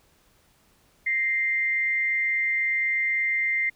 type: tone pair together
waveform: sine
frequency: 1864.7 / 2093 Hz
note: A#6 / C7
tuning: 0 / 0 cents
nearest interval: major second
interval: 200 cents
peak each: -32 / -22 dBFS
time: 1.06-3.7 s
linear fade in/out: 10 ms
effects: pink hiss -62 dBFS RMS until 3.75 s